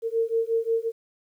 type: beating tone pair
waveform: sine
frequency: 452.9 / 458.5 Hz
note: A#4 / A#4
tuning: -50 / -29 cents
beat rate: 5.6 Hz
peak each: -25 dBFS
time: 0.02-0.92 s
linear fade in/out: 50 ms
effects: 10-bit